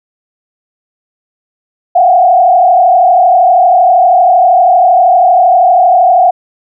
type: tone with frequency modulation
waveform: sine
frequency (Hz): 721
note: F#5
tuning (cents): -45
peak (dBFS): -3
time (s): 1.95-6.31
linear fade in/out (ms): 10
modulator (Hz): 32.7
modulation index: 1.3
effects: none